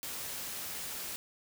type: noise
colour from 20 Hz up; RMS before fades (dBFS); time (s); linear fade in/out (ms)
white; -40; 0.03-1.16; 0
effects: none